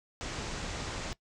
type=low-pass noise; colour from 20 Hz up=pink; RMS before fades=-38 dBFS; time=0.21-1.13 s; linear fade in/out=0 ms; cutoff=7800 Hz; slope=48 dB/octave; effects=noise-tail reverb RT60 0.1 s tail -20 dB re dry